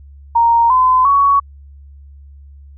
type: tone with pitch steps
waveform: sine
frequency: 931 / 1021.1 / 1120 Hz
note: A#5 / C6 / C#6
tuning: -2 / -43 / +18 cents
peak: -8 dBFS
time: 0.35-1.4 s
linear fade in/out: 10 ms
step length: 350 ms
effects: added 70 Hz sine -36 dBFS peak until 2.77 s